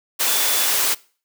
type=tone in noise; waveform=sine; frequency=3477 Hz; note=A7; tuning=21 cents flat; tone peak=-29 dBFS; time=0.27-0.67 s; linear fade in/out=20 ms; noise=white; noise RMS=-19 dBFS; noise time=0.19-0.95 s; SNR=-13 dB; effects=noise-tail reverb RT60 0.4 s tail -22 dB re dry + high-pass 400 Hz 12 dB/octave

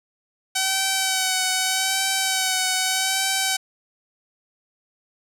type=tone with vibrato; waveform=5% pulse; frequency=759 Hz; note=F#5; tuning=44 cents sharp; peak=-8 dBFS; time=0.55-3.57 s; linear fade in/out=10 ms; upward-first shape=sine; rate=0.82 Hz; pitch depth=26 cents each way; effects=none

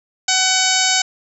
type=harmonic tone; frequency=752 Hz; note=F#5; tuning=28 cents sharp; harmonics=1 / 2 / 3 / 4 / 5 / 6 / 7 / 8 / 9 / 10; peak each=-23 / -23 / -23 / -23 / -23 / -23 / -23 / -23 / -23 / -23 dBFS; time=0.28-1.02 s; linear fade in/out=5 ms; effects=none

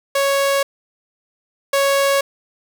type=tone pair in turn; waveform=sawtooth; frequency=554.4 / 554.4 Hz; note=C#5 / C#5; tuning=0 / 0 cents; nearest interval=unison; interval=0 cents; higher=neither; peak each=-11 / -10 dBFS; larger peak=second; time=0.15-0.63 / 1.73-2.21 s; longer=neither; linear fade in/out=5 ms; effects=none

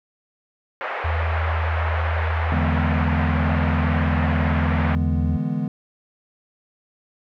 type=band-pass noise; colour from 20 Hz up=pink; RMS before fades=-28 dBFS; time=0.81-4.95 s; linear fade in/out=0 ms; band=540 to 2200 Hz; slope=24 dB/octave
type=tone; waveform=sine; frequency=81.4 Hz; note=E2; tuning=21 cents flat; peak=-20 dBFS; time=1.04-5.37 s; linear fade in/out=10 ms
type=chord; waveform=triangle; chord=E dominant seventh; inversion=third; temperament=equal; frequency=146.83 / 164.81 / 207.7 / 246.9 Hz; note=D3 / E3 / G#3 / B3; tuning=0 / 0 / 0 / 0 cents; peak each=-25 dBFS; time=2.52-5.68 s; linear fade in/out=2 ms
effects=none

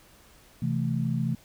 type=chord; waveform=sine; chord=A minor; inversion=first; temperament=equal; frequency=130.81 / 164.81 / 220 Hz; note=C3 / E3 / A3; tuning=0 / 0 / 0 cents; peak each=-28 / -29 / -30 dBFS; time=0.62-1.35 s; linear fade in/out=5 ms; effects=pink hiss -56 dBFS RMS until 1.44 s

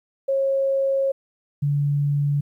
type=tone pair in turn; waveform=sine; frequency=543 / 143.82 Hz; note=C#5 / D3; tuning=-36 / -36 cents; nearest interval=octave + major seventh; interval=2300 cents; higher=first; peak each=-18 dBFS; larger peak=neither; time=0.28-1.12 / 1.62-2.41 s; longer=first; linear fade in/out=10 ms; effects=10-bit

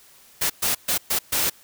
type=noise bursts at uneven times; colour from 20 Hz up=white; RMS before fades=-22 dBFS; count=5; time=0.41-0.5 / 0.62-0.75 / 0.88-0.98 / 1.1-1.19 / 1.32-1.5 s; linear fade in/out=10 ms; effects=white hiss -52 dBFS RMS until 1.63 s

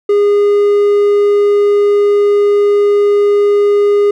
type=tone; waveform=triangle; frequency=409.3 Hz; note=G#4; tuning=25 cents flat; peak=-5 dBFS; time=0.09-4.11 s; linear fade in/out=5 ms; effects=none

